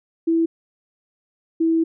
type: tone pair in turn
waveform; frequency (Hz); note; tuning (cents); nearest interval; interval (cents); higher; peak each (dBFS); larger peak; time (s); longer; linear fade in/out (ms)
sine; 329.6 / 326.9; E4 / E4; 0 / -14; unison; 14; first; -15; neither; 0.27-0.46 / 1.6-1.84; second; 10
effects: none